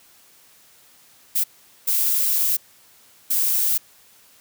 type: noise bursts at uneven times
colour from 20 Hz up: violet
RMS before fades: -20 dBFS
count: 3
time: 1.35-1.44 / 1.87-2.57 / 3.3-3.78 s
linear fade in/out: 10 ms
effects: white hiss -53 dBFS RMS until 4.4 s + high-pass 60 Hz 12 dB/octave